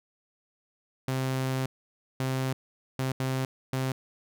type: tone bursts at uneven times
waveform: sawtooth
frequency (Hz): 131.3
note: C3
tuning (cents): +6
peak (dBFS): -23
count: 5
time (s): 1.08-1.66 / 2.2-2.53 / 2.99-3.12 / 3.2-3.45 / 3.73-3.92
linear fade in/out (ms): 2
effects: none